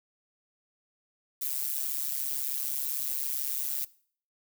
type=noise with amplitude modulation; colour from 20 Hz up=violet; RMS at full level=-28 dBFS; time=1.41-3.85 s; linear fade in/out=10 ms; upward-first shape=sine; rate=138 Hz; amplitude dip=95%; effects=noise-tail reverb RT60 0.5 s tail -20 dB re dry